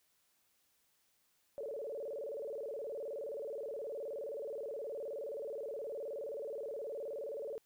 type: tone with vibrato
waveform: sine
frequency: 501 Hz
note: B4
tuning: 25 cents sharp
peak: -39 dBFS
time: 1.58-7.58 s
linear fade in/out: 0 ms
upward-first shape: square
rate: 19 Hz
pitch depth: 210 cents each way
effects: white hiss -75 dBFS RMS until 7.65 s